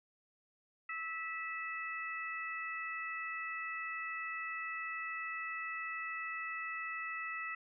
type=harmonic tone; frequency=653 Hz; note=E5; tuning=17 cents flat; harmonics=2 / 3 / 4; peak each=-43 / -41 / -45 dBFS; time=0.89-7.55 s; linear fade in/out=5 ms; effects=none